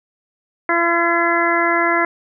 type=harmonic tone; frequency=339.8 Hz; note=F4; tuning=47 cents flat; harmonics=1 / 2 / 3 / 4 / 5 / 6; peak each=-21 / -21 / -21 / -21 / -21 / -21 dBFS; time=0.69-2.05 s; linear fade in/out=2 ms; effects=none